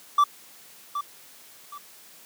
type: tone with echo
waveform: triangle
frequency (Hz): 1163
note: D6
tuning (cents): -17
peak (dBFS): -13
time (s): 0.18-0.24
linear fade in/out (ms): 5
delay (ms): 770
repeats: 2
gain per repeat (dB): -11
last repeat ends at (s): 1.78
effects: white hiss -50 dBFS RMS until 2.25 s + high-pass 150 Hz 12 dB/octave

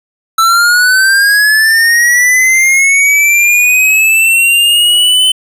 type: linear sweep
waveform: square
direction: up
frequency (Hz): 1318.5 to 3052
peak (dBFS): -6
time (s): 0.38-5.32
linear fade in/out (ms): 5
effects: resampled to 32000 Hz + 7-bit

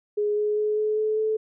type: tone with pitch steps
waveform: sine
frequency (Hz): 416.8 / 420.4 / 424.1 / 427.8 / 431.5 / 435.3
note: G#4 / G#4 / G#4 / A4 / A4 / A4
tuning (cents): +6 / +21 / +36 / -49 / -34 / -19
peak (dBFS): -21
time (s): 0.17-1.37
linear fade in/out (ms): 10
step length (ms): 200
effects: none

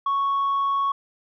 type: tone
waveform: sine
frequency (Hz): 1108.7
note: C#6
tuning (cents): 0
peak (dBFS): -18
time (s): 0.06-0.92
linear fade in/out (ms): 5
effects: tanh soft clip ceiling -18 dBFS

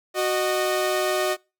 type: tone pair together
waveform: sawtooth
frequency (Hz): 370.2 / 614.2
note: F#4 / D#5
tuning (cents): +1 / -23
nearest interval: major sixth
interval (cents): 876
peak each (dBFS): -20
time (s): 0.14-1.37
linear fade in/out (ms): 50
effects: noise-tail reverb RT60 0.3 s tail -26 dB re dry

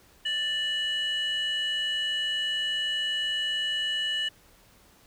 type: tone pair together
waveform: sine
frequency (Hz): 1768 / 2935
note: A6 / F#7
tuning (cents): +8 / -15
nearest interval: major sixth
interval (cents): 877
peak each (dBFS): -30 / -25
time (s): 0.25-4.29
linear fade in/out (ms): 10
effects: tanh soft clip ceiling -23 dBFS + pink hiss -58 dBFS RMS until 5.06 s

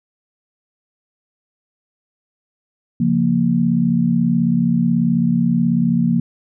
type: chord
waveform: sine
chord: Bb minor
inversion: first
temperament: equal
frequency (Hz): 138.59 / 174.61 / 233.1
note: Db3 / F3 / Bb3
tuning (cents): 0 / 0 / 0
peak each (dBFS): -22 / -17 / -16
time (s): 3-6.2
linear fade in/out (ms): 5
effects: none

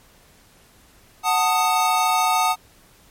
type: chord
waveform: square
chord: D# diminished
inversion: first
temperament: equal with one note detuned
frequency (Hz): 740 / 888.2 / 1244.5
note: F#5 / A5 / D#6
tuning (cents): 0 / +16 / 0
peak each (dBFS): -22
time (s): 1.23-2.56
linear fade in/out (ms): 50
effects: pink hiss -53 dBFS RMS until 3.1 s + MP3 64 kbps

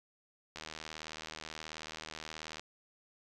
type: click train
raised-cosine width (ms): 0.2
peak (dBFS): -25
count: 161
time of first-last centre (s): 0.56-2.596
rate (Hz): 78.6
effects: resampled to 24000 Hz

